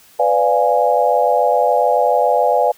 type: chord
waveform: sine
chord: B diminished seventh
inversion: none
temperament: equal with one note detuned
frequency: 500.2 / 587.3 / 698.5 / 830.6 Hz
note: B4 / D5 / F5 / Ab5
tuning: +22 / 0 / 0 / 0 cents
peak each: -17 dBFS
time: 0.19-2.72 s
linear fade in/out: 10 ms
effects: white hiss -48 dBFS RMS until 2.77 s